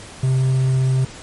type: tone with quantisation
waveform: triangle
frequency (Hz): 130.81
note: C3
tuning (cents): 0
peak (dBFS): -12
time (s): 0.23-1.05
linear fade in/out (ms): 5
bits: 7
effects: pink hiss -38 dBFS RMS until 1.22 s + MP3 48 kbps